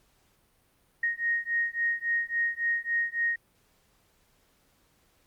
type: beating tone pair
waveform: sine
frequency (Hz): 1864.7 / 1868.3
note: A#6 / A#6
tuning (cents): 0 / +3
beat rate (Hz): 3.6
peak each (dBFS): -29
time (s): 1.03-3.36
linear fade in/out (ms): 5
effects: pink hiss -67 dBFS RMS until 5.26 s + Opus 48 kbps